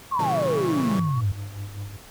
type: tone with vibrato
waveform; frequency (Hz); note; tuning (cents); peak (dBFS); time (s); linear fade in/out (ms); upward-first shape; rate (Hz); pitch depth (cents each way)
sine; 1108.7; C#6; 0; -31; 0.11-1.21; 5; triangle; 4.8; 42
type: exponential sweep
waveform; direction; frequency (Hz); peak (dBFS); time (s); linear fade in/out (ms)
sine; down; 1105 to 91.4; -21; 0.12-1.32; 5
type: chord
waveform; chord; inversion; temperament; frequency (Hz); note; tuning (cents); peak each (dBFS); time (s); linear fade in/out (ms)
sawtooth; A# diminished seventh; none; equal; 116.54 / 138.59 / 164.81 / 196; A#2 / C#3 / E3 / G3; 0 / 0 / 0 / 0; -30 / -28 / -27 / -31; 0.19-1; 5
type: tone with tremolo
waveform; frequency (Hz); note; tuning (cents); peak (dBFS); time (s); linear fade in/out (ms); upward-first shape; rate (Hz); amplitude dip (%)
triangle; 100.9; G#2; -49; -27; 0.98-1.97; 10; sine; 5.1; 65
effects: pink hiss -46 dBFS RMS until 2.1 s